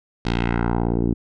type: tone with low-pass filter sweep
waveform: 10% pulse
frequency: 58.3 Hz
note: A#1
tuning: 1 cent sharp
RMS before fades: -21 dBFS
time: 0.25-1.14 s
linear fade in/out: 5 ms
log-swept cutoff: 4600 to 290 Hz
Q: 1.6
effects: none